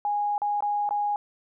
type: tone with dropouts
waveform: sine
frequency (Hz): 825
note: G#5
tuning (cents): -12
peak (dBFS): -23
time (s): 0.05-1.16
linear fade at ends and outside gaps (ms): 1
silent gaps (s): 0.38-0.418 / 0.606-0.624 / 0.891-0.908
effects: none